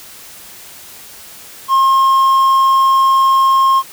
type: tone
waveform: triangle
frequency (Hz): 1070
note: C6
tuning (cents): +38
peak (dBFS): -6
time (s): 1.68-3.83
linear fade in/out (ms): 50
effects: white hiss -36 dBFS RMS until 3.92 s